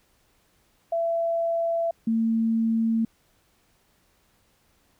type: tone pair in turn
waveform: sine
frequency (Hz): 670 / 225.8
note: E5 / A3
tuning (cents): +28 / +45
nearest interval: octave + perfect fifth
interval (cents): 1883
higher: first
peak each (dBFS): -22 / -20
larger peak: second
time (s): 0.92-1.91 / 2.07-3.05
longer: first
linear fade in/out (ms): 5
effects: pink hiss -65 dBFS RMS until 4.99 s